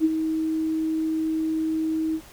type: tone with ADSR envelope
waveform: sine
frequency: 317.8 Hz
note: D#4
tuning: 37 cents sharp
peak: -14 dBFS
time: 0-2.21 s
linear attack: 46 ms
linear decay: 35 ms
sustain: -8 dB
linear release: 65 ms
effects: pink hiss -48 dBFS RMS until 2.32 s